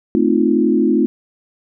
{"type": "chord", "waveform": "sine", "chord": "F dominant seventh", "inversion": "first", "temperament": "equal with one note detuned", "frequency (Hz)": [220, 258.8, 311.1, 349.2], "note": ["A3", "C4", "Eb4", "F4"], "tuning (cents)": [0, -19, 0, 0], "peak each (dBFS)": -17, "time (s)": [0.15, 1.06], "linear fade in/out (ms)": 0, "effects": []}